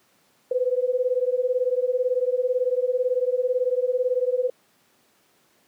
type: beating tone pair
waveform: sine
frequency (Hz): 493.9 / 511.9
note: B4 / C5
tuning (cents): 0 / -38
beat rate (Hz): 18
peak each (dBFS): -23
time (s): 0.51-4.5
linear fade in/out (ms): 5
effects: pink hiss -62 dBFS RMS until 5.67 s + high-pass 200 Hz 12 dB/octave